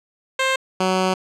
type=tone pair in turn; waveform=10% pulse; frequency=528 / 186.68 Hz; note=C5 / F#3; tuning=+16 / +16 cents; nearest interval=octave + tritone; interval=1800 cents; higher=first; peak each=-9 dBFS; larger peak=neither; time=0.39-0.56 / 0.8-1.14 s; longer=second; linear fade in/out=5 ms; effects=low-pass 7000 Hz 12 dB/octave

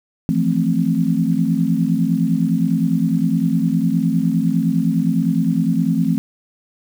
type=chord; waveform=sine; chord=F major seventh; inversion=third; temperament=equal; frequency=164.81 / 174.61 / 220 / 261.6 Hz; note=E3 / F3 / A3 / C4; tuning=0 / 0 / 0 / 0 cents; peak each=-20 dBFS; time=0.29-6.18 s; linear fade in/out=0 ms; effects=7-bit

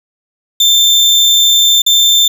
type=tone with dropouts; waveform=35% pulse; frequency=3568 Hz; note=A7; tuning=23 cents sharp; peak=-4 dBFS; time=0.6-2.28 s; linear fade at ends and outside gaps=5 ms; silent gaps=1.82-1.863 s; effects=none

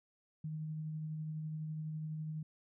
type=tone with tremolo; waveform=sine; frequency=155.56 Hz; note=D#3; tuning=in tune; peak=-37 dBFS; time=0.44-2.43 s; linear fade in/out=5 ms; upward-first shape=triangle; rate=12 Hz; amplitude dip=25%; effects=none

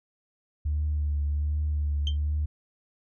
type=tone with vibrato; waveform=sine; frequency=74 Hz; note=D2; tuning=14 cents sharp; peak=-23 dBFS; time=0.65-2.46 s; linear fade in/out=10 ms; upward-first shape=triangle; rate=1.3 Hz; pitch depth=37 cents each way
type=tone with exponential decay; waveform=sine; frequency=3136 Hz; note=G7; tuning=in tune; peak=-24 dBFS; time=2.07-2.17 s; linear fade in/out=1 ms; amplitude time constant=20 ms
effects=tanh soft clip ceiling -20 dBFS

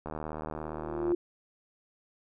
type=click train; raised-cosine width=1 ms; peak=-23 dBFS; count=83; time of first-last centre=0.06-1.119 s; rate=77.4 Hz
type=tone with exponential growth; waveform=sine; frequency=349.2 Hz; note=F4; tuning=in tune; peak=-22 dBFS; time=0.55-1.15 s; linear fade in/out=5 ms; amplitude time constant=130 ms
effects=none

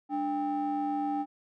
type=ring-modulated tone; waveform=triangle; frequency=250.6 Hz; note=B3; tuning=25 cents sharp; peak=-23 dBFS; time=0.09-1.26 s; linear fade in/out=50 ms; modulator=545 Hz; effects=none

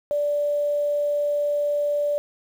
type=tone with quantisation; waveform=sine; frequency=584 Hz; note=D5; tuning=10 cents flat; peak=-20 dBFS; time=0.11-2.18 s; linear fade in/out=0 ms; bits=8; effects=none

